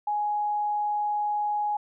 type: tone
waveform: sine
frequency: 834 Hz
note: G#5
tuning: 7 cents sharp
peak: -24 dBFS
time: 0.07-1.77 s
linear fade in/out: 5 ms
effects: none